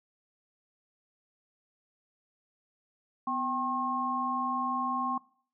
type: tone cluster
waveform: sine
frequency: 250 / 781 / 1076 Hz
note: B3 / G5 / C6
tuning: +21 / -7 / +48 cents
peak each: -36 / -35 / -30 dBFS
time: 3.27-5.18 s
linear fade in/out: 5 ms
effects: noise-tail reverb RT60 0.5 s tail -21 dB re dry